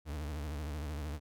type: tone with vibrato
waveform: 40% pulse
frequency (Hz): 74.6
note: D2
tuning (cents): +28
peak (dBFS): -36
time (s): 0.05-1.2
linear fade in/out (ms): 50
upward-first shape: sine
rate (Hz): 13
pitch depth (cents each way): 110
effects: none